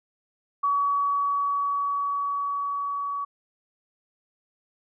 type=tone with level ramp; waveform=sine; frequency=1133 Hz; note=C#6; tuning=37 cents sharp; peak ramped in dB=-20 to -27 dBFS; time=0.63-3.25 s; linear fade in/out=10 ms; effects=none